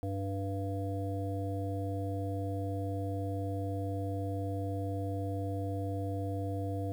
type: harmonic tone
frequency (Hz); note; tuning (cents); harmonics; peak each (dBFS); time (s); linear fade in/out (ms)
98; G2; 0; 1 / 3 / 5 / 7; -34 / -39 / -41 / -42; 0.03-6.92; 0
effects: 10-bit